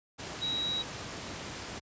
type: tone in noise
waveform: sine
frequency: 3853 Hz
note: B7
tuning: 44 cents flat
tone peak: -30 dBFS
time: 0.41-0.83 s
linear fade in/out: 20 ms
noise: pink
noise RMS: -40 dBFS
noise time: 0.18-1.8 s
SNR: +7 dB
effects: high-pass 80 Hz 12 dB/octave + resampled to 16000 Hz